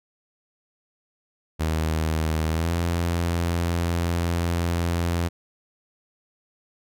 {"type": "tone with pitch glide", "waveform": "sawtooth", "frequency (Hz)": [79.3, 85.48], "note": ["D#2", "F2"], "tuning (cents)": [33, -37], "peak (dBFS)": -18, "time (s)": [1.59, 5.29], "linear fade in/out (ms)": 20, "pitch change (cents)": 130, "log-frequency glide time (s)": [2.49, 2.74], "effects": []}